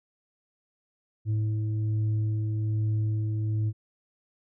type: tone with frequency modulation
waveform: sine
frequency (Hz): 108.1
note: A2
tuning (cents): -30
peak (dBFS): -24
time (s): 1.25-3.73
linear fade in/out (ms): 50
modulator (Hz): 215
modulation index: 0.32
effects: none